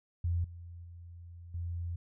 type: tone with level steps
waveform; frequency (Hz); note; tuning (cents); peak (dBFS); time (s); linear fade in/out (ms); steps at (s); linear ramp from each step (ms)
sine; 86; F2; -26; -28 / -44 / -46 / -34; 0.24-1.96; 5; 0.44 / 0.84 / 1.54; 5
effects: none